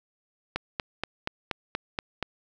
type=click train; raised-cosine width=0.3 ms; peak=-12 dBFS; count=8; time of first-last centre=0.56-2.227 s; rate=4.2 Hz; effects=none